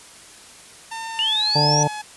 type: tone with pitch glide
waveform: sawtooth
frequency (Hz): 903 to 847.4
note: A5 to G#5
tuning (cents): +45 to +35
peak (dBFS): -25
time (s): 0.91-2.02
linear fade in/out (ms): 10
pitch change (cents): -110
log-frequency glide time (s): 1.16-1.43
type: linear sweep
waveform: sine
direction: up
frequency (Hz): 2789 to 5920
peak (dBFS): -18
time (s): 1.19-1.83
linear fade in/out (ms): 0
type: harmonic tone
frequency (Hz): 147.9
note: D3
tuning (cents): +13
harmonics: 1 / 2 / 3 / 4 / 5 / 6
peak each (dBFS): -20 / -29 / -27 / -25 / -29 / -21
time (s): 1.55-1.88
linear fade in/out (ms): 10
effects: white hiss -44 dBFS RMS until 2.16 s + resampled to 24000 Hz